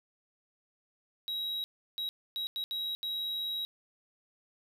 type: tone bursts at uneven times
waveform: triangle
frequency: 3845 Hz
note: B7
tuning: 47 cents flat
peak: -31 dBFS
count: 6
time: 1.28-1.64 / 1.98-2.09 / 2.36-2.47 / 2.56-2.64 / 2.71-2.95 / 3.03-3.65 s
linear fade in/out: 0 ms
effects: none